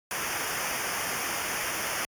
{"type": "noise with comb filter", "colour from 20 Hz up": "pink", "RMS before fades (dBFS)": -32, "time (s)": [0.11, 2.05], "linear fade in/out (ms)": 0, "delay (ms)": 0.25, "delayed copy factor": -0.85, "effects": ["high-pass 60 Hz 12 dB/octave", "AAC 64 kbps"]}